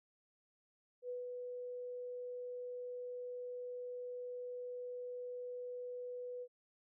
sine tone with ADSR envelope, 493.9 Hz, B4, in tune, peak -39 dBFS, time 1.02-6.48 s, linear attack 72 ms, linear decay 160 ms, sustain -3 dB, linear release 58 ms, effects none

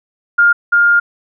sine tone pair in turn, 1410 / 1410 Hz, F6 / F6, +16 / +16 cents, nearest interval unison, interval 0 cents, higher neither, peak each -6 / -7 dBFS, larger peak first, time 0.38-0.53 / 0.72-1 s, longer second, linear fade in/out 10 ms, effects none

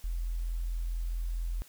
sine tone, 42.27 Hz, E1, 44 cents sharp, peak -30 dBFS, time 0.04-1.62 s, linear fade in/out 0 ms, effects white hiss -57 dBFS RMS until 1.68 s

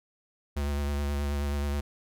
square tone with vibrato, 71.7 Hz, D2, 41 cents flat, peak -28 dBFS, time 0.56-1.81 s, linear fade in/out 10 ms, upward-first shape sine, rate 9.4 Hz, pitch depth 27 cents each way, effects none

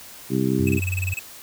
harmonic tone, 65.41 Hz, C2, in tune, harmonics 2 / 3 / 4 / 5 / 6, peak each -25 / -24 / -25 / -25 / -27 dBFS, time 0.29-0.81 s, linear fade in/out 50 ms
sine tone, 92.5 Hz, F#2, in tune, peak -23 dBFS, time 0.59-1.14 s, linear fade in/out 10 ms
square tone bursts, 2582 Hz, E7, 37 cents flat, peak -26 dBFS, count 11, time 0.67-1.192 s, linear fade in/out 2 ms, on 22 ms, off 28 ms
effects white hiss -42 dBFS RMS until 1.42 s

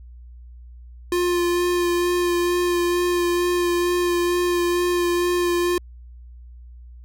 square tone with vibrato, 351.3 Hz, F4, 10 cents sharp, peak -19 dBFS, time 1.12-5.78 s, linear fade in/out 2 ms, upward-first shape sine, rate 2.2 Hz, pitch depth 14 cents each way, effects added 60 Hz sine -39 dBFS peak until 7.04 s

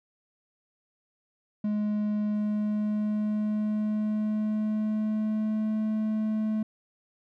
triangle tone with pitch glide, 210 to 216.4 Hz, G#3 to A3, +19 to -29 cents, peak -23 dBFS, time 1.64-6.63 s, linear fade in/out 5 ms, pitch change +52 cents, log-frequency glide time 2.33-5.78 s, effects none

